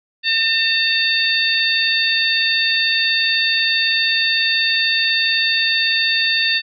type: harmonic tone with a mistuned harmonic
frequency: 906 Hz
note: A#5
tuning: 50 cents flat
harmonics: 2 / 3 / 4 / 5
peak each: -20 / -20 / -20 / -20 dBFS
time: 0.23-6.62 s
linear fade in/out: 50 ms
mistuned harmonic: 3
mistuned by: -17 cents
effects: none